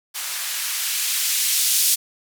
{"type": "noise with band-pass filter sweep", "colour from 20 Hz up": "violet", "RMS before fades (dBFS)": -22, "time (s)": [0.14, 1.96], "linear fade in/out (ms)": 20, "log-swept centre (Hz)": [1000, 4400], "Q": 0.75, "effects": []}